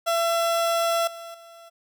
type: tone with level steps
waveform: 30% pulse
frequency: 673 Hz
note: E5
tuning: 36 cents sharp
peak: -18 / -34 / -42 dBFS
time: 0.06-1.7 s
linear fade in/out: 20 ms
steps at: 1.07 / 1.34 s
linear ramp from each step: 5 ms
effects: none